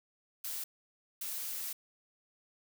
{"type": "noise bursts at uneven times", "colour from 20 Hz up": "blue", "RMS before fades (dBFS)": -39, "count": 2, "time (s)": [[0.44, 0.64], [1.21, 1.73]], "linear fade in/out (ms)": 5, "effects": []}